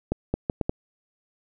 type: accelerating click train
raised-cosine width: 2 ms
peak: -10 dBFS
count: 5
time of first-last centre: 0.12-0.695 s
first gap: 220 ms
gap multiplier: 0.72
effects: none